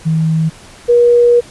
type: tone pair in turn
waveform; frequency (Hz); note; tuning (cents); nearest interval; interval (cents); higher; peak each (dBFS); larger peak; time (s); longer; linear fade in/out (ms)
sine; 160 / 479.5; D#3 / A#4; +49 / +49; octave + perfect fifth; 1900; second; -10 / -5; second; 0.05-0.5 / 0.88-1.41; second; 20
effects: pink hiss -38 dBFS RMS until 1.5 s + resampled to 24000 Hz